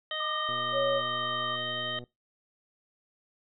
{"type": "harmonic tone", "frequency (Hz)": 621, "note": "D#5", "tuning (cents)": -3, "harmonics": [1, 2, 3, 5, 6], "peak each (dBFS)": [-39, -40, -38, -34, -40], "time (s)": [0.11, 1.99], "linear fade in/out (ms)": 2}
{"type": "tone with pitch glide", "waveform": "sine", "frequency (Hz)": [1197, 1189.4], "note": ["D6", "D6"], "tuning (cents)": [33, 22], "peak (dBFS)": -32, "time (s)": [0.2, 1.56], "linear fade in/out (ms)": 5, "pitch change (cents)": -11, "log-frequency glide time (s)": [0.72, 1.33]}
{"type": "click train", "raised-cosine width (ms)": 2, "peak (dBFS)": -33, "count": 190, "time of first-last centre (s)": [0.49, 2.039], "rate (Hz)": 122}
{"type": "tone", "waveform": "sine", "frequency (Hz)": 554.4, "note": "C#5", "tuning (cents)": 0, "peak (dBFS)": -25, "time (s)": [0.72, 1.02], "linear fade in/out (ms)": 50}
{"effects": ["noise-tail reverb RT60 0.2 s tail -22 dB re dry"]}